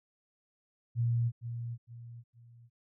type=tone with echo; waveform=sine; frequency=117.9 Hz; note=A#2; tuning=20 cents sharp; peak=-26 dBFS; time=0.95-1.32 s; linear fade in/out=50 ms; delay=460 ms; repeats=3; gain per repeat=-9 dB; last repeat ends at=2.7 s; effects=none